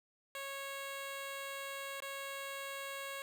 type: tone with dropouts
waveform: 10% pulse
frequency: 550 Hz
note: C#5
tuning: 14 cents flat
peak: -33 dBFS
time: 0.35-3.22 s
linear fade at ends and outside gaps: 1 ms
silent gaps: 2.003-2.022 s
effects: none